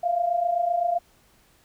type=tone pair together; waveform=sine; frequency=670.7 / 698.5 Hz; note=E5 / F5; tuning=+30 / 0 cents; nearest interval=minor second; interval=70 cents; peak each=-27 / -22 dBFS; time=0.03-0.99 s; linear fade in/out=10 ms; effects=pink hiss -60 dBFS RMS until 1.64 s